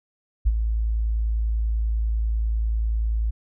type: tone with ADSR envelope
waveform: sine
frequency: 55.1 Hz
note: A1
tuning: 3 cents sharp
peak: -13 dBFS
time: 0.45-3.31 s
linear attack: 21 ms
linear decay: 39 ms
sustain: -7 dB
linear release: 14 ms
effects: none